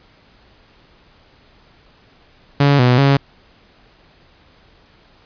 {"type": "tone with pitch steps", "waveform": "sawtooth", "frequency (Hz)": [141.9, 124.2, 138.9], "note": ["C#3", "B2", "C#3"], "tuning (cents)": [41, 10, 4], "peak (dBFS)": -6, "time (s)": [2.6, 3.17], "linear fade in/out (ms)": 5, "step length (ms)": 190, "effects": ["pink hiss -51 dBFS RMS until 5.25 s", "resampled to 11025 Hz"]}